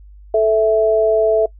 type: tone pair together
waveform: sine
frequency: 437.4 / 657.4 Hz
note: A4 / E5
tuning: -10 / -5 cents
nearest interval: perfect fifth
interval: 705 cents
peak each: -14 / -13 dBFS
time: 0.34-1.46 s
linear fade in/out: 5 ms
effects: noise-tail reverb RT60 0.1 s tail -23 dB re dry + added 50 Hz sine -38 dBFS peak until 1.59 s